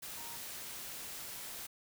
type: tone in noise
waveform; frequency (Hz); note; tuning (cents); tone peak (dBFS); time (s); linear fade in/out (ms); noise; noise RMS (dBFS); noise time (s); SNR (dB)
sine; 932.3; A#5; 0; -52; 0.17-0.37; 10; white; -45; 0.02-1.67; -10
effects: none